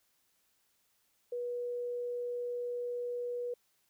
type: tone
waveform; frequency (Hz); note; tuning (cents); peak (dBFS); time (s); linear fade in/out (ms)
sine; 485.7; B4; -29; -34; 1.32-3.54; 5
effects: white hiss -74 dBFS RMS until 3.89 s